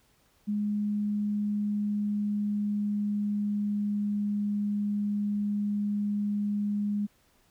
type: tone with pitch glide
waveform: sine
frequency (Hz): 207.7 to 205.8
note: G#3 to G#3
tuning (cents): 0 to -16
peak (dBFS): -26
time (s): 0.47-7.07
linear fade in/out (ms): 20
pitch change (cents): -16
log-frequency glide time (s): 0.74-4.47
effects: pink hiss -66 dBFS RMS until 7.5 s